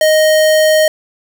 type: tone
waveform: square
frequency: 622.3 Hz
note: D#5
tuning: in tune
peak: -8 dBFS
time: 0.01-0.88 s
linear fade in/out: 2 ms
effects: none